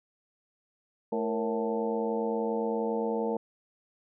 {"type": "harmonic tone with a mistuned harmonic", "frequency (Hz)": 110, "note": "A2", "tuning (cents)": 0, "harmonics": [2, 3, 4, 5, 6, 7, 8], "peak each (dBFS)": [-33, -39, -30, -37, -40, -42, -37], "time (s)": [1.12, 3.37], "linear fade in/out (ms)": 5, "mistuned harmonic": 4, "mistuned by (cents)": 87, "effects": []}